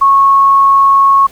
sine tone, 1099 Hz, C#6, 15 cents flat, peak -4 dBFS, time 0.01-1.27 s, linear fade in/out 10 ms, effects pink hiss -40 dBFS RMS until 1.31 s

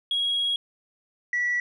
sine tone pair in turn, 3306 / 1948.2 Hz, G#7 / B6, -9 / -24 cents, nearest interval major sixth, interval 915 cents, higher first, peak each -21 dBFS, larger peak neither, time 0.11-0.56 / 1.33-1.6 s, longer first, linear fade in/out 2 ms, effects tanh soft clip ceiling -19 dBFS

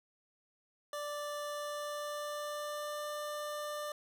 25% pulse tone with pitch glide, 587.3 to 594.5 Hz, D5 to D5, 0 to +21 cents, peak -34 dBFS, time 0.93-3.92 s, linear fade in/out 2 ms, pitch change +21 cents, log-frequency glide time 1.48-3.1 s, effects none

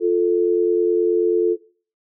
sine tone pair together, 350.6 / 440 Hz, F4 / A4, +7 / 0 cents, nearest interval major third, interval 393 cents, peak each -17 dBFS, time 0-1.57 s, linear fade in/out 50 ms, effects noise-tail reverb RT60 0.4 s tail -17 dB re dry

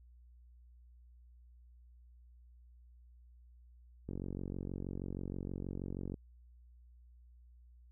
click train, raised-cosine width 3 ms, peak -28 dBFS, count 96, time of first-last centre 4.09-6.142 s, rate 46.3 Hz, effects added 60 Hz sine -57 dBFS peak until 7.91 s

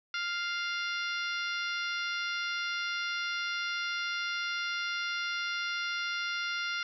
harmonic tone, 698.5 Hz, F5, in tune, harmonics 2 / 3 / 4 / 5 / 6 / 7 / 8, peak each -34 / -38 / -40 / -42 / -44 / -45 / -46 dBFS, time 0.14-6.83 s, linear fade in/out 2 ms, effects none

